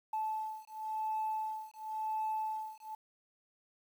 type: beating tone pair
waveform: sine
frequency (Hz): 870 / 870.94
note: A5 / A5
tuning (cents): -20 / -18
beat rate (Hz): 0.94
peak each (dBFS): -37 / -37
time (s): 0.13-2.95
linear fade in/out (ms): 5
effects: tanh soft clip ceiling -28 dBFS + 10-bit